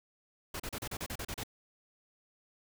pink noise bursts, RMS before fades -39 dBFS, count 10, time 0.54-1.435 s, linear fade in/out 5 ms, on 58 ms, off 35 ms, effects none

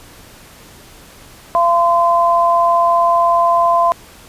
sine tone pair together, 684 / 1027.1 Hz, F5 / C6, -36 / -32 cents, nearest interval perfect fifth, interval 704 cents, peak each -13 / -12 dBFS, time 1.55-3.92 s, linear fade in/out 0 ms, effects pink hiss -41 dBFS RMS until 4.28 s + resampled to 32000 Hz

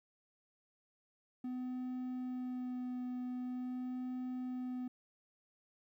triangle tone with vibrato, 251.4 Hz, B3, 31 cents sharp, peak -36 dBFS, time 1.44-4.88 s, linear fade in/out 5 ms, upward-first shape sine, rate 0.45 Hz, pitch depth 12 cents each way, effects 13-bit

